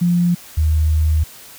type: tone pair in turn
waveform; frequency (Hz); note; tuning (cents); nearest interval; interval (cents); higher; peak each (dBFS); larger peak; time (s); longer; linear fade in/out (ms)
sine; 174.61 / 77.78; F3 / D#2; 0 / 0; octave + major second; 1400; first; -12; neither; 0.01-0.35 / 0.57-1.24; second; 10
effects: white hiss -40 dBFS RMS until 1.58 s